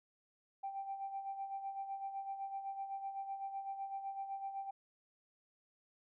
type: tone with tremolo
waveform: sine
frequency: 784 Hz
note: G5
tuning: in tune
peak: -37 dBFS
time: 0.63-4.71 s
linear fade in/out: 10 ms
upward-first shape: sine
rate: 7.9 Hz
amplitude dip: 60%
effects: tanh soft clip ceiling -33 dBFS